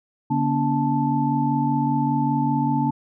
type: tone cluster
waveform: sine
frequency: 143.8 / 239.9 / 285 / 877 Hz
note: D3 / A#3 / C#4 / A5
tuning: -36 / +50 / +48 / -6 cents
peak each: -24 dBFS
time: 0.3-2.91 s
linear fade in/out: 10 ms
effects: none